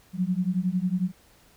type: beating tone pair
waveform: sine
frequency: 177.3 / 188.3 Hz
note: F3 / F#3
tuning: +26 / +31 cents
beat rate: 11 Hz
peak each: -26 / -26 dBFS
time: 0.13-1.12 s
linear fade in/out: 50 ms
effects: pink hiss -58 dBFS RMS until 1.56 s